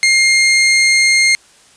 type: tone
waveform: sawtooth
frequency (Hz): 2123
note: C7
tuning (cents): +25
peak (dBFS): -5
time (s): 0.03-1.35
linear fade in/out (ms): 0
effects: white hiss -47 dBFS RMS until 1.76 s + resampled to 22050 Hz